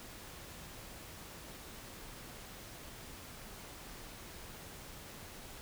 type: silence
effects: pink hiss -50 dBFS RMS until 5.61 s